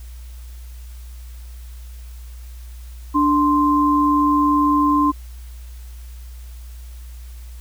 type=tone pair together; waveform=sine; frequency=293.7 / 1044.7 Hz; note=D4 / C6; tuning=0 / -3 cents; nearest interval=octave + minor seventh; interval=2197 cents; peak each=-16 dBFS; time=3.14-5.12 s; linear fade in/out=20 ms; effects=added 60 Hz sine -33 dBFS peak until 7.6 s + white hiss -50 dBFS RMS until 7.6 s